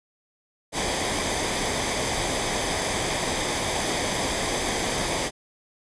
pink noise with comb filter, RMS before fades -26 dBFS, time 0.72-5.31 s, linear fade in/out 50 ms, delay 0.72 ms, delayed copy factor -0.55, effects resampled to 22050 Hz

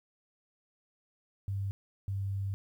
sine tone pair in turn, 98.6 / 98.22 Hz, G2 / G2, +11 / +4 cents, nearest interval unison, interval 7 cents, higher first, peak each -31 / -31 dBFS, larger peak neither, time 1.48-1.71 / 2.08-2.54 s, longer second, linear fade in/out 0 ms, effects 11-bit

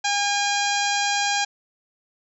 harmonic tone, 811 Hz, G#5, 41 cents flat, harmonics 1 / 2 / 3 / 4 / 5 / 6 / 7 / 8 / 9, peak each -24 / -27 / -29 / -30 / -31 / -32 / -32 / -33 / -34 dBFS, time 0.04-1.45 s, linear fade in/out 10 ms, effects none

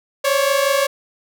sawtooth tone pair together, 542.5 / 568 Hz, C#5 / C#5, -37 / +42 cents, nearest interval minor second, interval 79 cents, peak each -14 dBFS, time 0.24-0.87 s, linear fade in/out 10 ms, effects none

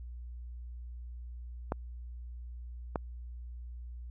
clicks, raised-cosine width 1 ms, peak -17 dBFS, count 2, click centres 1.721 / 2.958 s, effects added 60 Hz sine -41 dBFS peak until 4.1 s

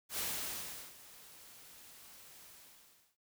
white noise with ADSR envelope, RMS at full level -37 dBFS, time 0.09-3.17 s, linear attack 92 ms, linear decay 750 ms, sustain -19 dB, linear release 690 ms, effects none

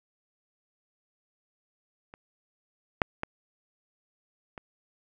clicks, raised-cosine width 0.5 ms, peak -30 / -6 / -15 / -25 dBFS, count 4, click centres 2.139 / 3.018 / 3.234 / 4.578 s, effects none

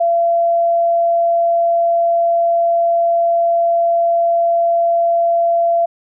sine tone, 680 Hz, F5, 46 cents flat, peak -11 dBFS, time 0-5.86 s, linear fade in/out 10 ms, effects none

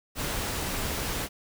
pink noise, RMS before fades -31 dBFS, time 0.15-1.29 s, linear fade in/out 50 ms, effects none

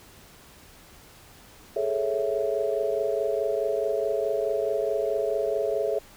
sine chord, A major seventh, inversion third, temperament equal, 415.3 / 440 / 554.4 / 659.3 Hz, G#4 / A4 / C#5 / E5, 0 / 0 / 0 / 0 cents, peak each -29 dBFS, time 1.76-5.99 s, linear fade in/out 5 ms, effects pink hiss -51 dBFS RMS until 6.16 s

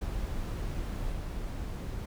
brown noise with level steps, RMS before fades -34 / -36 dBFS, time 0.01-2.06 s, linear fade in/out 10 ms, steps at 1.12 s, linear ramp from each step 5 ms, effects none

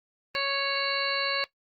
harmonic tone with a mistuned harmonic, 554.4 Hz, C#5, in tune, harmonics 1 / 2 / 3 / 4 / 5 / 7 / 8, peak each -33 / -33 / -33 / -33 / -33 / -33 / -33 dBFS, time 0.35-1.44 s, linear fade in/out 0 ms, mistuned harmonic 7, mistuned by +53 cents, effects noise-tail reverb RT60 0.1 s tail -18 dB re dry + Opus 24 kbps

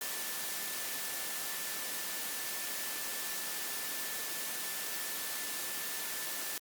sine tone in noise, 1760 Hz, A6, in tune, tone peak -48 dBFS, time 0.01-6.58 s, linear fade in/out 2 ms, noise white, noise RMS -38 dBFS, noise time 0.01-6.58 s, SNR -13 dB, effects high-pass 200 Hz 12 dB/octave + Opus 48 kbps

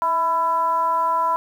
sine tone with frequency modulation, 997 Hz, B5, 16 cents sharp, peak -17 dBFS, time 0.02-1.36 s, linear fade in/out 0 ms, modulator 345 Hz, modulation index 0.56, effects 8-bit

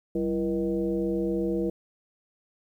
sine tone with frequency modulation, 335.7 Hz, E4, 32 cents sharp, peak -24 dBFS, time 0.15-1.7 s, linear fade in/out 5 ms, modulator 143 Hz, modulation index 1.2, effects 10-bit

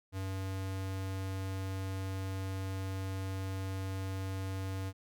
square tone, 95.6 Hz, G2, 43 cents flat, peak -36 dBFS, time 0.12-4.93 s, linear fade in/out 50 ms, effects none

